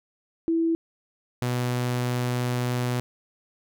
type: tone pair in turn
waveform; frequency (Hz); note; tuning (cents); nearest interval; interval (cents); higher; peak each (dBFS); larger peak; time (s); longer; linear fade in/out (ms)
sine / sawtooth; 329.6 / 123.46; E4 / B2; 0 / 0; octave + perfect fourth; 1700; first; -20; neither; 0.48-0.75 / 1.42-3; second; 0
effects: none